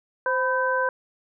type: tone cluster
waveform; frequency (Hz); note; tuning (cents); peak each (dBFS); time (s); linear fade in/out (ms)
sine; 520 / 998 / 1544; C5 / B5 / G6; -11 / +18 / -27; -25; 0.26-0.89; 2
effects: none